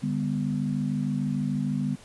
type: chord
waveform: sine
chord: G major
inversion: second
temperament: equal with one note detuned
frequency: 146.83 / 200.3 / 246.9 Hz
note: D3 / G3 / B3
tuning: 0 / +38 / 0 cents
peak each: -29 dBFS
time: 0.02-1.96 s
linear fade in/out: 20 ms
effects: pink hiss -51 dBFS RMS until 2.04 s + resampled to 24000 Hz